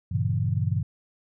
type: chord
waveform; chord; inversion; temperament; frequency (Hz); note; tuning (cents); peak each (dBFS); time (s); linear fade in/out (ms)
sine; G diminished seventh; none; equal with one note detuned; 98 / 117.42 / 138.59 / 164.81; G2 / Bb2 / Db3 / Fb3; 0 / +13 / 0 / 0; -26 / -27 / -29 / -31; 0.11-0.83; 10
effects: none